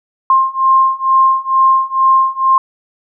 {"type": "beating tone pair", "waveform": "sine", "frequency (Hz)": [1058, 1060.2], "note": ["C6", "C6"], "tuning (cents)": [19, 23], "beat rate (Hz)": 2.2, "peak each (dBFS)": [-12, -11], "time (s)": [0.3, 2.58], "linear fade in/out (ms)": 2, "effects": []}